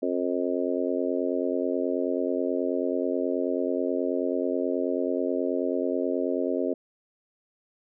harmonic tone, 89.3 Hz, F2, 39 cents sharp, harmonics 3 / 4 / 5 / 6 / 7, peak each -29 / -30 / -31 / -32 / -32 dBFS, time 0.02-6.74 s, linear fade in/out 10 ms, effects none

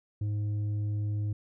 sine tone with tanh clipping, 104.3 Hz, G#2, 8 cents sharp, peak -29 dBFS, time 0.21-1.33 s, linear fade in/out 5 ms, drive 5 dB, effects none

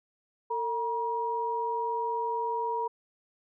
sine tone pair together, 452.7 / 954 Hz, A4 / A#5, +49 / +40 cents, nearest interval octave + minor second, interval 1291 cents, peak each -33 / -29 dBFS, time 0.5-2.88 s, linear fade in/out 10 ms, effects none

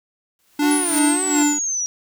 white noise with exponential growth, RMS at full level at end -26 dBFS, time 0.39-0.99 s, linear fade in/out 1 ms, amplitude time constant 130 ms
square tone with tremolo, 293.4 Hz, D4, 2 cents flat, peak -15 dBFS, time 0.59-1.59 s, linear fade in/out 5 ms, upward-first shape sine, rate 2.7 Hz, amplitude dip 85%
sawtooth tone with vibrato, 346.7 Hz, F4, 13 cents flat, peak -21 dBFS, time 0.61-1.44 s, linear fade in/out 20 ms, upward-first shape sine, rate 1.9 Hz, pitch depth 150 cents each way
sine linear sweep, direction down, 10000 to 5700 Hz, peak -20 dBFS, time 0.71-1.86 s, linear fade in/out 0 ms
effects none

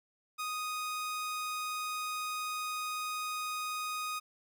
sawtooth tone, 1244.5 Hz, D#6, in tune, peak -31 dBFS, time 0.38-4.2 s, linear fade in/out 20 ms, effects none

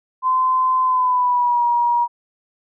sine tone with pitch glide, 1029 to 954.6 Hz, C6 to A#5, -29 to +41 cents, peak -14 dBFS, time 0.22-2.08 s, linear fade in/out 50 ms, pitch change -130 cents, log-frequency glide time 0.83-1.64 s, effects none

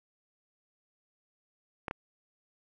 clicks, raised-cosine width 0.5 ms, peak -19 dBFS, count 2, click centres 1.882 / 1.911 s, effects none

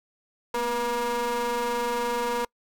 40% pulse ring-modulated tone, 235.8 Hz, A#3, 20 cents sharp, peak -21 dBFS, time 0.54-2.45 s, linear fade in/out 5 ms, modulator 719 Hz, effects noise-tail reverb RT60 0.1 s tail -26 dB re dry

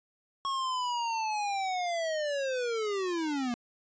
square linear sweep, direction down, 1100 to 233.1 Hz, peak -30 dBFS, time 0.45-3.54 s, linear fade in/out 0 ms, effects resampled to 16000 Hz

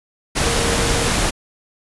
sine tone in noise, 466.2 Hz, A#4, in tune, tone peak -24 dBFS, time 0.42-1.11 s, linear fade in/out 20 ms, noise pink, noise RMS -18 dBFS, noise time 0.35-1.31 s, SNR -9 dB, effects resampled to 24000 Hz

